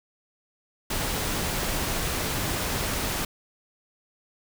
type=noise; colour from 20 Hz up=pink; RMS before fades=-28 dBFS; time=0.9-3.25 s; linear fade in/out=5 ms; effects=none